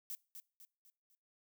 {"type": "noise with echo", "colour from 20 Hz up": "violet", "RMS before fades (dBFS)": -43, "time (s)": [0.1, 0.15], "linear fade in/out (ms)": 0, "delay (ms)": 250, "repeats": 4, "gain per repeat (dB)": -7, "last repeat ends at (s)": 1.15, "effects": ["noise-tail reverb RT60 0.4 s tail -24 dB re dry"]}